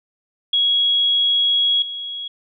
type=tone with level steps; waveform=sine; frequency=3322 Hz; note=G#7; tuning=in tune; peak=-14 / -26 dBFS; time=0.53-2.28 s; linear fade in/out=5 ms; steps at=1.82 s; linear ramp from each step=2 ms; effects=none